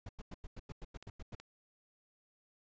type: noise bursts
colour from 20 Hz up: brown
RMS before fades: -45 dBFS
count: 11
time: 0.06-1.352 s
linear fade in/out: 5 ms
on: 32 ms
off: 94 ms
type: clicks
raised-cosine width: 0.2 ms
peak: -33 dBFS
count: 2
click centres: 1.026 / 1.4 s
effects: resampled to 16000 Hz